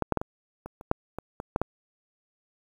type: clicks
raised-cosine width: 1 ms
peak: -11 / -9 / -11 / -17 / -24 / -28 / -7 / -19 / -20 / -10 / -11 dBFS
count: 11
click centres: 0.023 / 0.123 / 0.173 / 0.215 / 0.66 / 0.811 / 0.914 / 1.186 / 1.401 / 1.561 / 1.616 s
effects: 8-bit